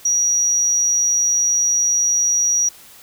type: tone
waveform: sine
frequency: 5770 Hz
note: F#8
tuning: 44 cents flat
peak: -14 dBFS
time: 0.05-2.69 s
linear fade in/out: 5 ms
effects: white hiss -44 dBFS RMS until 3.02 s